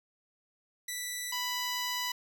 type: tone pair in turn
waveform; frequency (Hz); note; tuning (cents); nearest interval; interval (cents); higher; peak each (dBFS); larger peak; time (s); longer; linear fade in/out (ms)
10% pulse; 1973 / 989.3; B6 / B5; -2 / +3; octave; 1195; first; -26 / -23; second; 0.88-1.32 / 1.32-2.12; second; 5
effects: none